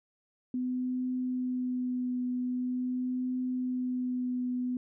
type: tone with vibrato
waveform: sine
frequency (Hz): 251.4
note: B3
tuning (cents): +31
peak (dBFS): -29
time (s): 0.54-4.77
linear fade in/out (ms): 2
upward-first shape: triangle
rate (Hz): 0.44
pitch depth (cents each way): 17
effects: none